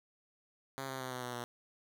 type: tone with pitch steps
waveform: 5% pulse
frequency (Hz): 135 / 131.99 / 129.05 / 126.18 / 123.37 / 120.62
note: C#3 / C3 / C3 / B2 / B2 / B2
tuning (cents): -45 / +16 / -23 / +38 / -1 / -40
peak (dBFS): -28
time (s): 0.78-1.44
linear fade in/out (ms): 0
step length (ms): 110
effects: none